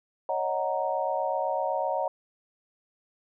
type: chord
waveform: sine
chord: D# minor seventh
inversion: third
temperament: equal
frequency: 554.4 / 622.3 / 740 / 932.3 Hz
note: C#5 / D#5 / F#5 / A#5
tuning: 0 / 0 / 0 / 0 cents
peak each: -31 dBFS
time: 0.29-2.08 s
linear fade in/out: 2 ms
effects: none